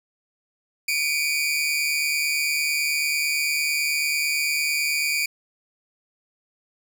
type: tone pair together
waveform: sawtooth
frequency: 2288 / 2437 Hz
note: D7 / D#7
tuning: -46 / -37 cents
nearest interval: minor second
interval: 109 cents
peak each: -21 dBFS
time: 0.88-5.26 s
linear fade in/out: 5 ms
effects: none